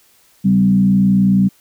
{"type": "tone with frequency modulation", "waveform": "sine", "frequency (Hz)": 193.1, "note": "G3", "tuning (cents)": -26, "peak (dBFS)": -9, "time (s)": [0.44, 1.49], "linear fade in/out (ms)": 20, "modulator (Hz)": 59.2, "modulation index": 0.6, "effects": ["white hiss -53 dBFS RMS until 1.6 s"]}